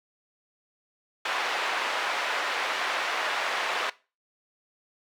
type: band-pass noise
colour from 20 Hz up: pink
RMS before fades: -29 dBFS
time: 1.25-3.9 s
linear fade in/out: 5 ms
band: 810 to 2800 Hz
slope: 12 dB/octave
effects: noise-tail reverb RT60 0.3 s tail -19 dB re dry + high-pass 300 Hz 12 dB/octave